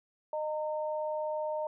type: tone pair together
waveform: sine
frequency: 614 / 915.7 Hz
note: D#5 / A#5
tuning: -23 / -31 cents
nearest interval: perfect fifth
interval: 692 cents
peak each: -32 / -37 dBFS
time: 0.33-1.67 s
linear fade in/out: 2 ms
effects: none